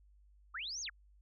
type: linear two-way sweep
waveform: sine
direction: up then down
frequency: 1108.7 to 6700 to 1108.7 Hz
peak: -39 dBFS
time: 0.54-0.9 s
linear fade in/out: 10 ms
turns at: 0.81 s
effects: added 50 Hz sine -61 dBFS peak until 1.21 s